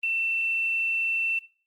sine tone with quantisation, 2686 Hz, E7, 32 cents sharp, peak -24 dBFS, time 0.03-1.39 s, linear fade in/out 5 ms, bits 9, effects noise-tail reverb RT60 0.4 s tail -17 dB re dry + Opus 24 kbps

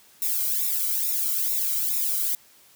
violet noise with flanger, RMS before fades -25 dBFS, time 0.22-2.35 s, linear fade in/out 2 ms, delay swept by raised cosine 0.64 to 1.15 ms, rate 2.3 Hz, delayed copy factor -1, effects white hiss -55 dBFS RMS until 2.75 s + high-pass 60 Hz 12 dB/octave

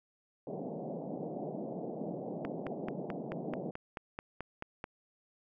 pink band-pass noise, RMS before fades -40 dBFS, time 0.47-3.71 s, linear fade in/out 2 ms, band 150 to 740 Hz, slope 48 dB/octave
click train, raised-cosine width 0.5 ms, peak -24 dBFS, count 12, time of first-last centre 2.45-4.841 s, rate 4.6 Hz
effects none

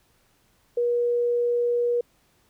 sine tone, 479.9 Hz, B4, 50 cents flat, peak -20 dBFS, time 0.77-2.01 s, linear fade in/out 5 ms, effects pink hiss -64 dBFS RMS until 2.49 s

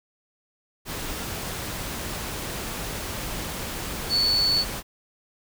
sine tone in noise, 4449 Hz, C#8, 5 cents sharp, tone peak -19 dBFS, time 4.09-4.65 s, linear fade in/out 50 ms, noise pink, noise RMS -32 dBFS, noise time 0.85-4.83 s, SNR +10 dB, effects none

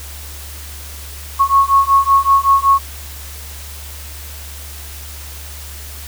sine beating tone pair, 1097 / 1102.3 Hz, C#6 / C#6, -18 / -10 cents, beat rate 5.3 Hz, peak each -12 dBFS, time 1.39-2.79 s, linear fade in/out 20 ms, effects added 72 Hz sine -31 dBFS peak until 6.07 s + white hiss -34 dBFS RMS until 6.07 s

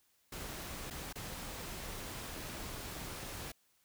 pink noise with dropouts, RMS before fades -44 dBFS, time 0.32-3.52 s, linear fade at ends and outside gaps 5 ms, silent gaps 0.902-0.907 / 1.128-1.155 s, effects white hiss -73 dBFS RMS until 3.84 s

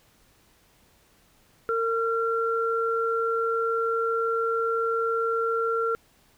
sine tone pair together, 456.8 / 1369 Hz, A#4 / F6, -35 / -35 cents, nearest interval octave + perfect fifth, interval 1900 cents, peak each -25 / -26 dBFS, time 1.69-5.95 s, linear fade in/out 0 ms, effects pink hiss -61 dBFS RMS until 6.37 s

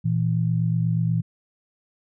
sine tone pair together, 116.54 / 164.81 Hz, A#2 / E3, 0 / 0 cents, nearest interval tritone, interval 600 cents, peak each -22 dBFS, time 0.04-1.22 s, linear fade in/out 20 ms, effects none

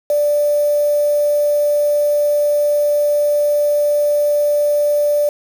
sine tone with quantisation, 587.3 Hz, D5, in tune, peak -12 dBFS, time 0.1-5.29 s, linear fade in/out 2 ms, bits 5, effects none

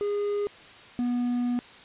triangle tone pair in turn, 410 / 243.8 Hz, G#4 / B3, -22 / -22 cents, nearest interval major sixth, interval 900 cents, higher first, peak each -23 / -22 dBFS, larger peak second, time 0.01-0.47 / 0.99-1.59 s, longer second, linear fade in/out 0 ms, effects white hiss -48 dBFS RMS until 1.84 s + resampled to 8000 Hz

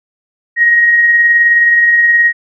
sine tone with tremolo, 1883 Hz, A#6, 17 cents sharp, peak -4 dBFS, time 0.56-2.33 s, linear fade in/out 50 ms, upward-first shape triangle, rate 19 Hz, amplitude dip 35%, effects none

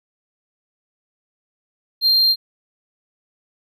triangle tone, 4186 Hz, C8, in tune, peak -11 dBFS, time 2.01-2.36 s, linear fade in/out 50 ms, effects none

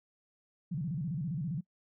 sine tone with vibrato, 156.8 Hz, D#3, 14 cents sharp, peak -32 dBFS, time 0.71-1.61 s, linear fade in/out 10 ms, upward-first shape square, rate 15 Hz, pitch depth 210 cents each way, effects noise-tail reverb RT60 0.1 s tail -24 dB re dry

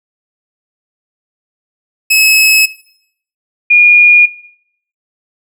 sawtooth / sine tone pair in turn, 2578 / 2433 Hz, E7 / D#7, -39 / -39 cents, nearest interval minor second, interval 100 cents, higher first, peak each -3 dBFS, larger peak neither, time 2.1-2.66 / 3.7-4.26 s, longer neither, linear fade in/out 10 ms, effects noise-tail reverb RT60 0.7 s tail -19 dB re dry

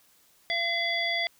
harmonic tone with a mistuned harmonic, 681 Hz, F5, 44 cents flat, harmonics 1 / 3 / 5 / 7, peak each -33 / -28 / -31 / -35 dBFS, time 0.5-1.27 s, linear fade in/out 0 ms, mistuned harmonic 7, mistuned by -18 cents, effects white hiss -62 dBFS RMS until 1.39 s

